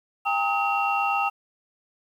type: tone cluster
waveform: sine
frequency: 800 / 908 / 1269 / 2737 Hz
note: G5 / A#5 / D#6 / F7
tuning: +35 / -46 / +34 / -36 cents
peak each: -24 / -31 / -26 / -27 dBFS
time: 0.25-1.3 s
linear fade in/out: 20 ms
effects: tanh soft clip ceiling -12 dBFS + 9-bit